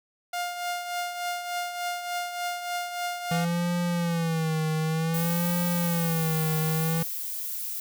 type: tone with tremolo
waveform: sawtooth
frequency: 706 Hz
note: F5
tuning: 19 cents sharp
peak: -23 dBFS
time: 0.33-3.45 s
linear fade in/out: 5 ms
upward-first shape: triangle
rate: 3.4 Hz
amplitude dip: 60%
type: tone with vibrato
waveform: square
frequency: 165.7 Hz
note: E3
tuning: 9 cents sharp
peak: -25 dBFS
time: 3.31-7.03 s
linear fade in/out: 5 ms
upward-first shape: sine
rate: 0.54 Hz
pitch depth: 92 cents each way
type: noise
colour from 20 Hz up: violet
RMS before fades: -33 dBFS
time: 5.14-7.8 s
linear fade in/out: 2 ms
effects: none